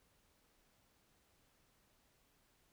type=silence; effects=pink hiss -74 dBFS RMS until 2.72 s